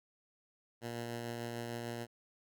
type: tone with tremolo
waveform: 10% pulse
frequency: 117.9 Hz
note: A#2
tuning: 20 cents sharp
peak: -30 dBFS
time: 0.81-2.07 s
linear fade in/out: 50 ms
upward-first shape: triangle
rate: 6.7 Hz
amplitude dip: 25%
effects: none